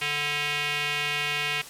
square tone with band-pass filter, 146.83 Hz, D3, in tune, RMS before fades -28 dBFS, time 0.01-1.62 s, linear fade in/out 10 ms, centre 2600 Hz, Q 3, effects white hiss -43 dBFS RMS until 1.69 s + low-pass 12000 Hz 12 dB/octave

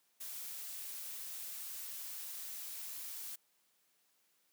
blue noise, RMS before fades -45 dBFS, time 0.2-3.36 s, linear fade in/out 10 ms, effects white hiss -75 dBFS RMS until 4.52 s + high-pass 150 Hz 12 dB/octave

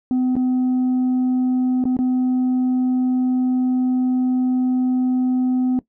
sine tone with dropouts, 254 Hz, B3, 49 cents sharp, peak -13 dBFS, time 0.11-5.79 s, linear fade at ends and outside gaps 1 ms, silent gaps 0.355-0.365 / 1.84-1.854 / 1.967-1.989 s, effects noise-tail reverb RT60 0.1 s tail -19 dB re dry + tanh soft clip ceiling -15 dBFS

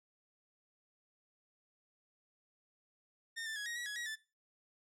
sawtooth tone with pitch steps, 1826 / 1771 / 1670 / 1881 / 1926 / 1679 / 1907 / 1756 Hz, A#6 / A6 / G#6 / A#6 / B6 / G#6 / A#6 / A6, -36 / +11 / +9 / +15 / -44 / +18 / +39 / -4 cents, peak -36 dBFS, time 3.36-4.16 s, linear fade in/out 20 ms, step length 100 ms, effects noise-tail reverb RT60 0.3 s tail -19 dB re dry + low-pass 10000 Hz 12 dB/octave

